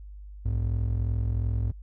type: ring-modulated tone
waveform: triangle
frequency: 82.41 Hz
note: E2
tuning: in tune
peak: -19 dBFS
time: 0.45-1.72 s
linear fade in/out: 10 ms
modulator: 21.4 Hz
effects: added 50 Hz sine -40 dBFS peak until 1.82 s